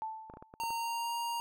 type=tone with exponential decay; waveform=sine; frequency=880 Hz; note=A5; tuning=in tune; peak=-33 dBFS; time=0.02-0.67 s; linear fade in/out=0 ms; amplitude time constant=140 ms
type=clicks; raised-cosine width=1 ms; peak=-33 dBFS; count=7; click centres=0.299 / 0.338 / 0.371 / 0.425 / 0.539 / 0.636 / 0.705 s
type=tone with pitch glide; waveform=square; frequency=921 to 937.1 Hz; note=A#5 to A#5; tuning=-21 to +9 cents; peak=-34 dBFS; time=0.6-1.4 s; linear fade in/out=0 ms; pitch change=+30 cents; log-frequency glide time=0.71-1.13 s
effects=none